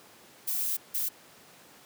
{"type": "noise bursts at uneven times", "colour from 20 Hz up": "violet", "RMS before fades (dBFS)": -30, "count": 2, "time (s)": [[0.47, 0.77], [0.94, 1.09]], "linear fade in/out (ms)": 10, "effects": ["pink hiss -54 dBFS RMS until 1.85 s", "high-pass 200 Hz 12 dB/octave"]}